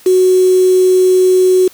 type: tone with quantisation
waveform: sine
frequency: 370 Hz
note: F#4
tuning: in tune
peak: -6 dBFS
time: 0.06-1.68 s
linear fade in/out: 5 ms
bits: 4
effects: white hiss -42 dBFS RMS until 1.73 s